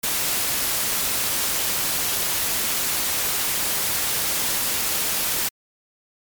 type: noise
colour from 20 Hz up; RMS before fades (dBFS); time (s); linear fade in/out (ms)
white; -23; 0.03-5.49; 10
effects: MP3 96 kbps